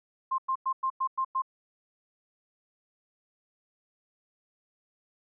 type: tone bursts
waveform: sine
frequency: 1055 Hz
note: C6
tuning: 14 cents sharp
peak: -25 dBFS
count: 7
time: 0.31-1.421 s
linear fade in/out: 10 ms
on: 73 ms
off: 100 ms
effects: none